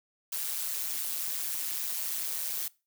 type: noise with amplitude modulation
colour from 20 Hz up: blue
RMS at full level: -30 dBFS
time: 0.32-2.68 s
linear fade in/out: 5 ms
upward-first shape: sine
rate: 160 Hz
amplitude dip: 80%
effects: noise-tail reverb RT60 0.3 s tail -22 dB re dry